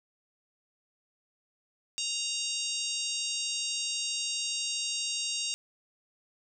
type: harmonic tone with a mistuned harmonic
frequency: 932.3 Hz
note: A#5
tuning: in tune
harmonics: 3 / 4 / 5 / 6 / 7 / 8 / 9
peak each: -36 / -37 / -38 / -39 / -39 / -40 / -41 dBFS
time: 1.98-5.54 s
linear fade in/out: 0 ms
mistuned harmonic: 9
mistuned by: -52 cents
effects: none